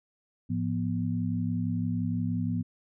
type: tone cluster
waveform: sine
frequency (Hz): 106.2 / 172.3 / 243.5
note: G#2 / F3 / B3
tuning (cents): +39 / -23 / -24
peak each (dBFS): -31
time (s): 0.49-2.63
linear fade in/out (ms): 20
effects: none